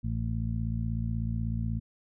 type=harmonic tone; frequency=56.3 Hz; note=A1; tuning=40 cents sharp; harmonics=1 / 2 / 3 / 4; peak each=-33 / -31 / -38 / -36 dBFS; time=0.03-1.8 s; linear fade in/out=20 ms; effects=none